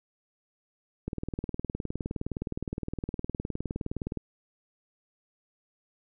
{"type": "click train", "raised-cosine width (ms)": 3, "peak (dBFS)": -19, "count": 61, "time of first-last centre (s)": [1.08, 4.173], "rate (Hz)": 19.4, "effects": []}